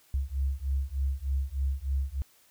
sine beating tone pair, 66.4 / 69.7 Hz, C2 / C#2, +26 / +10 cents, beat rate 3.3 Hz, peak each -30 dBFS, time 0.14-2.22 s, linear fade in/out 0 ms, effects white hiss -62 dBFS RMS until 2.5 s

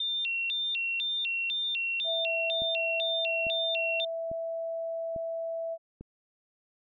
sine tone with vibrato, 3136 Hz, G7, in tune, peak -28 dBFS, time 0-4.05 s, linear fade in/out 5 ms, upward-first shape square, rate 2 Hz, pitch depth 240 cents each way
sine tone, 660 Hz, E5, 2 cents sharp, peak -31 dBFS, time 2.04-5.78 s, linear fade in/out 50 ms
click train, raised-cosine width 3 ms, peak -30 dBFS, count 5, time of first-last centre 2.62-6.01 s, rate 1.18 Hz
effects none

